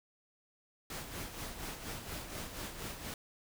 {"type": "noise with tremolo", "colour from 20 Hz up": "pink", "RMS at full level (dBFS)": -41, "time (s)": [0.9, 3.14], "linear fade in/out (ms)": 2, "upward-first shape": "sine", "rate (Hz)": 4.2, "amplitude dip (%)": 55, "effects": []}